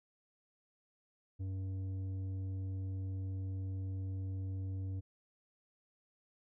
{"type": "tone with tanh clipping", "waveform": "sine", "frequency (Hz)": 95.2, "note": "F#2", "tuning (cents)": 50, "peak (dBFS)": -38, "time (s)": [1.39, 5.01], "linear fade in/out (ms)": 20, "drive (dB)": 8, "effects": []}